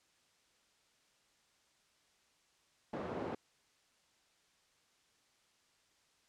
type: band-pass noise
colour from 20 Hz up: white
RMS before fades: -41 dBFS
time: 2.93-3.35 s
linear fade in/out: 5 ms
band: 130 to 600 Hz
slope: 12 dB/octave
effects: white hiss -72 dBFS RMS until 6.28 s + low-pass 7000 Hz 12 dB/octave